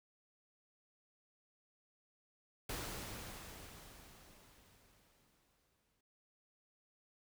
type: noise with exponential decay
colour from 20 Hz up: pink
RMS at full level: -42 dBFS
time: 2.69-6.01 s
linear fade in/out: 5 ms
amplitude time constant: 720 ms
effects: none